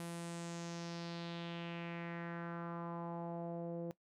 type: tone with low-pass filter sweep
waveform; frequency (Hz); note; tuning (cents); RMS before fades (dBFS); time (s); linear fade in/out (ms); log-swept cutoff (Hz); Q
sawtooth; 170; F3; -46; -44; 0-3.91; 0; 11000 to 480; 2.8
effects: noise-tail reverb RT60 0.1 s tail -18 dB re dry